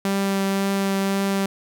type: tone with vibrato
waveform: sawtooth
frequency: 195.9 Hz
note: G3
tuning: 1 cent flat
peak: -16 dBFS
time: 0.05-1.46 s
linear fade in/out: 2 ms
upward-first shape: triangle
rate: 1.9 Hz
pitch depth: 10 cents each way
effects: none